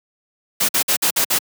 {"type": "noise bursts", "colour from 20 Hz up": "white", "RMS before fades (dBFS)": -17, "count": 6, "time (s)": [0.6, 1.388], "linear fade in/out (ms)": 10, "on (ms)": 88, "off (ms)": 52, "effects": ["high-pass 150 Hz 12 dB/octave"]}